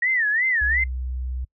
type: tone with vibrato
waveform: sine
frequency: 1864.7 Hz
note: A#6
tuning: in tune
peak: -18 dBFS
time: 0.02-0.84 s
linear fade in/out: 5 ms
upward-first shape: sine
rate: 2.8 Hz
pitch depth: 190 cents each way
type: tone with pitch glide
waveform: sine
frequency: 64.2 to 63.24 Hz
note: C2 to B1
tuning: -32 to +42 cents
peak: -25 dBFS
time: 0.61-1.45 s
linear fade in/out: 10 ms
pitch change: -26 cents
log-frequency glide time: 0.74-0.93 s
effects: noise-tail reverb RT60 0.1 s tail -26 dB re dry